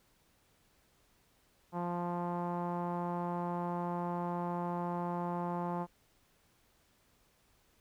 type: tone with low-pass filter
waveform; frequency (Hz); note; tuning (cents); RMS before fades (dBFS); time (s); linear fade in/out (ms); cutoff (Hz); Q
sawtooth; 174.61; F3; 0; -36; 1.72-5.87; 50; 940; 4
effects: pink hiss -70 dBFS RMS until 7.8 s